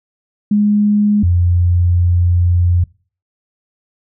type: tone pair in turn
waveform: sine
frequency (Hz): 207.7 / 87.88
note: G#3 / F2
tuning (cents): 0 / +11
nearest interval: octave + minor third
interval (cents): 1489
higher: first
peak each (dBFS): -9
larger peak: neither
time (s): 0.51-1.23 / 1.23-2.84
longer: second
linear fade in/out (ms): 5
effects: noise-tail reverb RT60 0.4 s tail -23 dB re dry